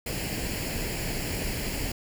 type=noise with comb filter; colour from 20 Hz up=pink; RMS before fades=-31 dBFS; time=0.06-1.92 s; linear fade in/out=5 ms; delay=0.41 ms; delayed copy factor=+0.65; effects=none